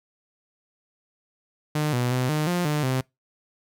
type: tone with pitch steps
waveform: sawtooth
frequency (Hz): 151.3 / 123.1 / 127 / 152.6 / 176.6 / 149.8 / 130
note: D#3 / B2 / B2 / D#3 / F3 / D3 / C3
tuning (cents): -48 / -5 / +49 / -33 / +20 / +35 / -11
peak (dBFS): -18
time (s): 1.75-3.01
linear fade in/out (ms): 5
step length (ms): 180
effects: noise-tail reverb RT60 0.2 s tail -25 dB re dry